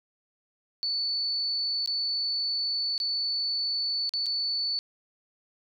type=tone with dropouts; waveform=sine; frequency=4474 Hz; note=C#8; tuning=15 cents sharp; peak=-26 dBFS; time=0.83-4.79 s; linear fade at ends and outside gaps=0 ms; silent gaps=1.86-1.875 / 2.979-3.001 / 4.093-4.137 / 4.259-4.265 s; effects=none